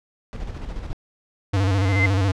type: noise with tremolo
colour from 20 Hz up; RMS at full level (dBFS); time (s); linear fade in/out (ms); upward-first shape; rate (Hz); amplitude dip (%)
brown; -29; 0.33-0.93; 0; square; 14; 45
type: tone with vibrato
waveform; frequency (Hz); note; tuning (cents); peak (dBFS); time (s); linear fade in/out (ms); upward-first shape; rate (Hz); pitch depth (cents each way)
square; 96.9; G2; -20; -18; 1.53-2.32; 10; square; 14; 66
type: tone with exponential growth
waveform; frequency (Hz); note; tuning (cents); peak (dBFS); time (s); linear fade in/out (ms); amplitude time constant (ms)
sine; 2071; C7; -18; -15; 1.71-2.06; 5; 76
effects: low-pass 6000 Hz 12 dB/octave